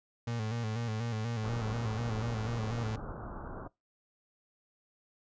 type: tone with vibrato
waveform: 35% pulse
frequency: 113.1 Hz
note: A2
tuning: 48 cents sharp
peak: -31 dBFS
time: 0.27-2.96 s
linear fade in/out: 5 ms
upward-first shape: square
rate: 4.1 Hz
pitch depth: 67 cents each way
type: low-pass noise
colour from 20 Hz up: pink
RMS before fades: -42 dBFS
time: 1.43-3.68 s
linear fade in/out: 10 ms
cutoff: 1500 Hz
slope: 96 dB/octave
effects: noise-tail reverb RT60 0.2 s tail -22 dB re dry + resampled to 16000 Hz